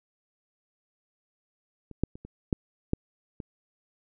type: clicks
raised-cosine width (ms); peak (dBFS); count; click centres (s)
3; -30 / -11 / -30 / -29 / -11 / -11 / -24; 7; 1.913 / 2.036 / 2.155 / 2.25 / 2.528 / 2.934 / 3.402
effects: none